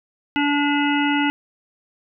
harmonic tone, 288.9 Hz, D4, 28 cents flat, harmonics 1 / 3 / 5 / 7 / 9 / 10, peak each -19 / -24 / -26 / -27 / -29 / -29 dBFS, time 0.36-1.3 s, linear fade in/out 0 ms, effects none

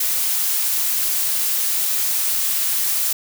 blue noise, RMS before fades -20 dBFS, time 0-3.13 s, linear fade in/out 5 ms, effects none

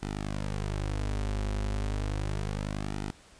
sawtooth tone with flanger, 50.8 Hz, G#1, 38 cents flat, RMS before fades -32 dBFS, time 0.02-3.11 s, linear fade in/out 5 ms, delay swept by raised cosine 1.8 to 6.6 ms, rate 0.33 Hz, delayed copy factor -0.85, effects pink hiss -56 dBFS RMS until 3.39 s + resampled to 22050 Hz

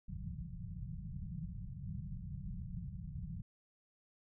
white low-pass noise, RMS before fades -44 dBFS, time 0.08-3.42 s, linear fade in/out 10 ms, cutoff 190 Hz, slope 96 dB/octave, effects none

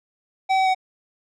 square tone with pitch steps, 765 / 761 / 752 Hz, G5 / F#5 / F#5, -42 / +48 / +28 cents, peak -17 dBFS, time 0.49-0.748 s, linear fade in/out 20 ms, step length 86 ms, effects low-pass 4000 Hz 12 dB/octave

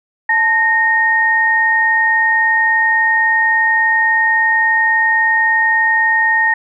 sine tone pair together, 880 / 1851.8 Hz, A5 / A#6, 0 / -12 cents, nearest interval octave + minor second, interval 1288 cents, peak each -17 / -11 dBFS, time 0.29-6.54 s, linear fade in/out 5 ms, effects none

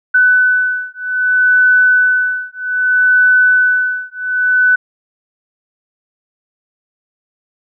sine beating tone pair, 1499 / 1499.63 Hz, F#6 / F#6, +22 / +23 cents, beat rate 0.63 Hz, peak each -12 / -12 dBFS, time 0.14-4.76 s, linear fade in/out 10 ms, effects none

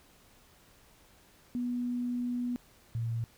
sine tone pair in turn, 244.4 / 115.34 Hz, B3 / A#2, -18 / -18 cents, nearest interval octave + minor second, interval 1300 cents, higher first, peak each -30 / -30 dBFS, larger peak neither, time 1.55-2.56 / 2.95-3.24 s, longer first, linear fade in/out 0 ms, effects pink hiss -61 dBFS RMS until 3.37 s

